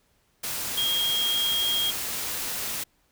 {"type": "tone in noise", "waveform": "sine", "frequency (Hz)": 3248, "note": "G#7", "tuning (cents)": -39, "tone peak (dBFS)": -23, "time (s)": [0.77, 1.91], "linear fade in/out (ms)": 10, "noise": "white", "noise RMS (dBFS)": -31, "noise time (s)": [0.43, 2.84], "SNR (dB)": 5, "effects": ["pink hiss -67 dBFS RMS until 3.11 s"]}